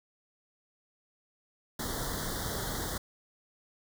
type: band-stop noise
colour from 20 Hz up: pink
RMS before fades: -35 dBFS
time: 1.79-2.98 s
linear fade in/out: 5 ms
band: 2000 to 3200 Hz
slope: 96 dB/octave
effects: none